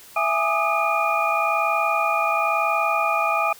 sine tone cluster, 666 / 828 / 1197 / 1258 / 2429 Hz, E5 / G#5 / D6 / D#6 / D#7, +18 / -5 / +33 / +19 / -42 cents, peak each -25 dBFS, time 0.16-3.53 s, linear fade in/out 5 ms, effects white hiss -46 dBFS RMS until 3.59 s

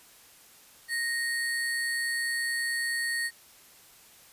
sine tone with sample-and-hold, 1864.7 Hz, A#6, in tune, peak -27 dBFS, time 0.88-3.31 s, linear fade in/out 50 ms, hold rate 6300 Hz, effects white hiss -55 dBFS RMS until 4.32 s + resampled to 32000 Hz

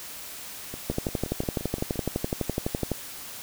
two click trains, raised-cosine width 2 ms, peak -12 / -22 dBFS, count 25 / 8, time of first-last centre 0.9-2.917 / 0.74-1.957 s, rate 11.9 / 5.75 Hz, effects white hiss -40 dBFS RMS until 3.42 s

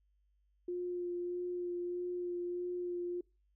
sine tone with vibrato, 353.9 Hz, F4, 23 cents sharp, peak -35 dBFS, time 0.68-3.21 s, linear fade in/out 5 ms, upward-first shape sine, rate 1.6 Hz, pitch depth 13 cents each way, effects noise-tail reverb RT60 0.3 s tail -26 dB re dry + added 50 Hz sine -70 dBFS peak until 3.55 s

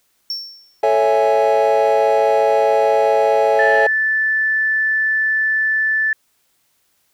triangle tone with exponential decay, 5450 Hz, F8, 43 cents flat, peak -18 dBFS, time 0.3-0.81 s, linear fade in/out 1 ms, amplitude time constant 110 ms
triangle chord, A major seventh, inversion none, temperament equal, 440 / 554.4 / 659.3 / 830.6 Hz, A4 / C#5 / E5 / G#5, 0 / 0 / 0 / 0 cents, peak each -15 dBFS, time 0.83-3.87 s, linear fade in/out 5 ms
sine tone, 1754 Hz, A6, 6 cents flat, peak -14 dBFS, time 3.59-6.13 s, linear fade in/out 2 ms
effects tanh soft clip ceiling -3 dBFS + white hiss -63 dBFS RMS until 7.13 s

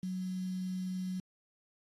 sine tone with quantisation, 185 Hz, F#3, in tune, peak -34 dBFS, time 0.03-1.2 s, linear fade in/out 2 ms, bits 9, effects AAC 32 kbps

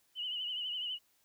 sine tone with vibrato, 2960 Hz, F#7, in tune, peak -35 dBFS, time 0.15-0.99 s, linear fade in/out 50 ms, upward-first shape triangle, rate 12 Hz, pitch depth 76 cents each way, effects white hiss -72 dBFS RMS until 1.24 s

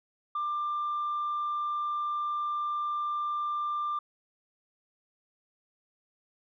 sine tone, 1189 Hz, D6, 21 cents sharp, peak -27 dBFS, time 0.35-3.99 s, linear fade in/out 5 ms, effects tanh soft clip ceiling -26 dBFS

